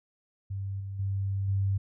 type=tone with level steps; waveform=sine; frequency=97.9 Hz; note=G2; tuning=2 cents flat; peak=-31 / -34 / -27 / -24 dBFS; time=0.5-1.78 s; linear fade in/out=10 ms; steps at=0.8 / 0.99 / 1.48 s; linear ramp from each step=5 ms; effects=none

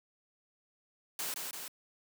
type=noise with echo; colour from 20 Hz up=white; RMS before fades=-37 dBFS; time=1.19-1.34 s; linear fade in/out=2 ms; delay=170 ms; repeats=2; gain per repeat=-3 dB; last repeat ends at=1.68 s; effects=high-pass 200 Hz 12 dB/octave

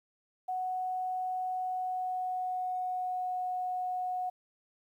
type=tone with pitch glide; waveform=sine; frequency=740 to 732.3 Hz; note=F#5 to F#5; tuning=0 to -18 cents; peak=-31 dBFS; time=0.48-4.3 s; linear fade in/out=10 ms; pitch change=-18 cents; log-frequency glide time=1.53-3.44 s; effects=11-bit

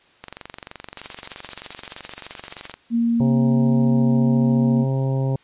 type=click train; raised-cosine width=0.3 ms; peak=-18 dBFS; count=59; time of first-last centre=0.24-2.74 s; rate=23.2 Hz
type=noise with tremolo; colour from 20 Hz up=blue; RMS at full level=-27 dBFS; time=0.97-2.72 s; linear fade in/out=5 ms; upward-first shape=sine; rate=15 Hz; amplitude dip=85%
type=tone; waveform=sine; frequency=233.1 Hz; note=A#3; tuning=in tune; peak=-16 dBFS; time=2.9-4.86 s; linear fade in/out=50 ms
type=harmonic tone; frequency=133.7 Hz; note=C3; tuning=38 cents sharp; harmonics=1 / 2 / 3 / 4 / 5 / 6 / 7; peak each=-19 / -30 / -31 / -31 / -39 / -40 / -39 dBFS; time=3.2-5.36 s; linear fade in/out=2 ms
effects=white hiss -55 dBFS RMS until 5.43 s + resampled to 8000 Hz

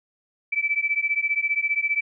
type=beating tone pair; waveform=sine; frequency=2307 / 2322 Hz; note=D7 / D7; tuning=-31 / -20 cents; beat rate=15 Hz; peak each=-24 dBFS; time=0.52-2.01 s; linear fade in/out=10 ms; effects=none

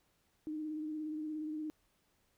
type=tone with vibrato; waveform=sine; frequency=307.9 Hz; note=D#4; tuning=18 cents flat; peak=-37 dBFS; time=0.47-1.7 s; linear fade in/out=0 ms; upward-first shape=sine; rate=17 Hz; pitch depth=29 cents each way; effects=pink hiss -75 dBFS RMS until 2.37 s

